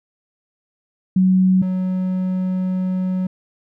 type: tone pair in turn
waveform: sine / triangle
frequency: 186.4 / 185.22 Hz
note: F#3 / F#3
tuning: +13 / +2 cents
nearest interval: unison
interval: 11 cents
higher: first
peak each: -11 / -16 dBFS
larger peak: first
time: 1.16-1.62 / 1.62-3.27 s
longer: second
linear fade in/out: 5 ms
effects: none